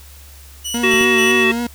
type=tone with tremolo; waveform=20% pulse; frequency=2946 Hz; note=F#7; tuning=8 cents flat; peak=-17 dBFS; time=0.64-1.45 s; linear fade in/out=20 ms; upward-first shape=square; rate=3.7 Hz; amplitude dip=60%
type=tone with vibrato; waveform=40% pulse; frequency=233.1 Hz; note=A#3; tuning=in tune; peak=-18 dBFS; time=0.74-1.67 s; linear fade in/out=5 ms; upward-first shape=triangle; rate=3.7 Hz; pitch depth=58 cents each way
type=harmonic tone; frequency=375.8 Hz; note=F#4; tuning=27 cents sharp; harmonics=1 / 3 / 5 / 7 / 9; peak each=-16 / -24 / -18 / -16 / -24 dBFS; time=0.83-1.52 s; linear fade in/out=10 ms
type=clicks; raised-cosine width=3 ms; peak=-16 dBFS; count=2; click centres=0.939 / 1.011 s
effects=added 70 Hz sine -39 dBFS peak until 1.74 s + white hiss -44 dBFS RMS until 1.74 s